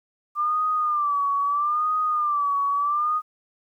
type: tone with vibrato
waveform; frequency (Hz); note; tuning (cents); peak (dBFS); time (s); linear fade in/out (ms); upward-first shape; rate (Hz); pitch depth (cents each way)
sine; 1184; D6; +14; -20; 0.35-3.22; 50; sine; 0.77; 89
effects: 10-bit